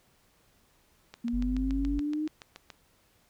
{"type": "click train", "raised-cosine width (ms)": 0.2, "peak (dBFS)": -26, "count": 12, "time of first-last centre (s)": [1.14, 2.702], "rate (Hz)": 7.04}
{"type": "linear sweep", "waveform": "sine", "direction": "up", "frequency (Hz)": [233.1, 311.1], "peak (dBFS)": -28, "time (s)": [1.24, 2.28], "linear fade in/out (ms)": 10}
{"type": "tone", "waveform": "triangle", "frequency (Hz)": 49, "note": "G1", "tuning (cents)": 0, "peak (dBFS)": -28, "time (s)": [1.33, 2], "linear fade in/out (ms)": 10}
{"effects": ["pink hiss -66 dBFS RMS until 3.29 s"]}